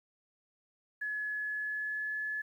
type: tone with pitch glide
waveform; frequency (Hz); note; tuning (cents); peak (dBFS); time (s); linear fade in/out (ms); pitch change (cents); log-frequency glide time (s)
sine; 1700 to 1714.8; G#6 to A6; +40 to -45; -33; 1.01-2.42; 10; +15; 1.3-2.18
effects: 11-bit